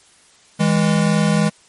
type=tone pair together; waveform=square; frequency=162 / 205.4 Hz; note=E3 / G#3; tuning=-30 / -19 cents; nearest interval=major third; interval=411 cents; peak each=-17 dBFS; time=0.59-1.5 s; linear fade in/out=20 ms; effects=white hiss -51 dBFS RMS until 1.68 s + MP3 48 kbps